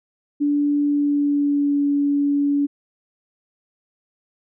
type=tone with pitch glide; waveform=sine; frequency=290 to 285.5 Hz; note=D4 to D4; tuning=-22 to -49 cents; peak=-16 dBFS; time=0.4-2.67 s; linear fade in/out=20 ms; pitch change=-27 cents; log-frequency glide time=0.83-1.85 s; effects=none